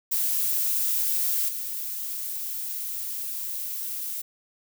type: noise with level steps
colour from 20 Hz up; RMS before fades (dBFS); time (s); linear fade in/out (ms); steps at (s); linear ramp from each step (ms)
violet; -25 / -32; 0.11-4.22; 10; 1.48; 10
effects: none